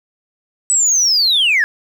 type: linear sweep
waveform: sine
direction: down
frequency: 8040 to 1641 Hz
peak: -9 dBFS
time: 0.7-1.64 s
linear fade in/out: 0 ms
effects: tanh soft clip ceiling -8 dBFS + 7-bit